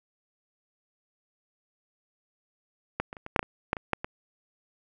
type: clicks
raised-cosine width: 0.5 ms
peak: -12 / -23 / -28 / -23 / -7 / -6 / -23 / -9 / -20 / -9 / -17 dBFS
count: 11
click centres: 3 / 3.129 / 3.168 / 3.264 / 3.362 / 3.393 / 3.429 / 3.731 / 3.768 / 3.933 / 4.045 s
effects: none